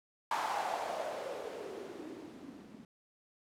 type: noise with low-pass filter sweep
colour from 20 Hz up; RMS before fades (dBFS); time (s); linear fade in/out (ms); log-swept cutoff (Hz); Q
violet; -40; 0.31-2.85; 2; 950 to 210; 4
effects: none